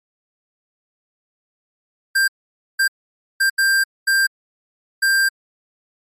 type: tone bursts at uneven times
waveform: square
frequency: 1585 Hz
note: G6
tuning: 19 cents sharp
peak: -14 dBFS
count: 6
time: 2.15-2.28 / 2.79-2.88 / 3.4-3.5 / 3.58-3.84 / 4.07-4.27 / 5.02-5.29 s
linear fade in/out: 10 ms
effects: MP3 64 kbps